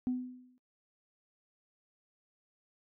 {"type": "tone with exponential decay", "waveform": "sine", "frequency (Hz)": 251.5, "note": "B3", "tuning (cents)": 32, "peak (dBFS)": -26, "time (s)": [0.07, 0.58], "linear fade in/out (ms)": 0, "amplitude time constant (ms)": 110, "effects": ["noise-tail reverb RT60 0.1 s tail -17 dB re dry", "tanh soft clip ceiling -25 dBFS"]}